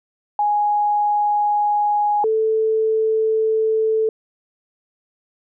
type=tone pair in turn; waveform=sine; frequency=830.6 / 440 Hz; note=G#5 / A4; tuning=0 / 0 cents; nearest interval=major seventh; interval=1100 cents; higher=first; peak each=-15 dBFS; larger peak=neither; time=0.39-2.24 / 2.24-4.09 s; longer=neither; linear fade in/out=2 ms; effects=none